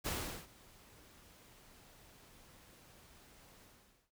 pink noise with ADSR envelope, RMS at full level -37 dBFS, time 0.04-4.11 s, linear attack 23 ms, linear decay 400 ms, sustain -24 dB, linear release 480 ms, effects none

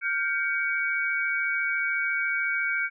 sine tone cluster, 1409 / 1563 / 2253 Hz, F6 / G6 / C#7, +15 / -6 / +28 cents, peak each -32 / -28 / -27 dBFS, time 0.01-2.9 s, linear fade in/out 50 ms, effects none

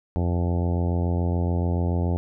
harmonic tone, 87 Hz, F2, 6 cents flat, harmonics 1 / 2 / 3 / 4 / 5 / 6 / 7 / 8 / 9 / 10, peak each -22 / -28 / -32 / -34 / -36 / -38 / -39 / -40 / -41 / -42 dBFS, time 0.16-2.17 s, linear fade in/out 0 ms, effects none

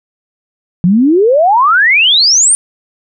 sine exponential sweep, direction up, 167.9 to 9397 Hz, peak -5 dBFS, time 0.84-2.55 s, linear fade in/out 0 ms, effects none

